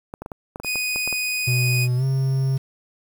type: clicks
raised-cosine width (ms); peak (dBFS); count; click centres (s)
1; -18; 11; 0.139 / 0.22 / 0.261 / 0.318 / 0.559 / 0.6 / 0.647 / 0.757 / 0.96 / 1.076 / 1.127
type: tone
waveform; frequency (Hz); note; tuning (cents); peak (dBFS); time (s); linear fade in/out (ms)
sawtooth; 2489; D#7; 0; -19; 0.63-1.88; 50
type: tone with pitch glide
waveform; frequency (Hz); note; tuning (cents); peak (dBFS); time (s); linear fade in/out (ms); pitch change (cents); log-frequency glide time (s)
triangle; 124.1 to 133.78; B2 to C3; +9 to +39; -16; 1.47-2.58; 10; +130; 1.96-2.04
effects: 7-bit